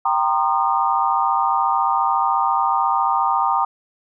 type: chord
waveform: sine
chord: C minor seventh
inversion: second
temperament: equal with one note detuned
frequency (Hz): 784 / 932.3 / 1046.5 / 1222.4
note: G5 / Bb5 / C6 / Eb6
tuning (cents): 0 / 0 / 0 / -31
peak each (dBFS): -21 / -20 / -24 / -21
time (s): 0.05-3.65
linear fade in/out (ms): 5
effects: none